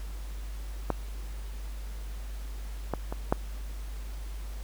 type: clicks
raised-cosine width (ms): 1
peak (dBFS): -12 / -14 / -20 / -9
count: 4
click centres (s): 0.903 / 2.937 / 3.125 / 3.325
effects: added 50 Hz sine -35 dBFS peak until 4.63 s + pink hiss -51 dBFS RMS until 4.63 s